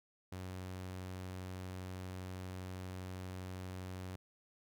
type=tone; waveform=sawtooth; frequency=92.5 Hz; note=F#2; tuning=in tune; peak=-39 dBFS; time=0.32-4.16 s; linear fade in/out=5 ms; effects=none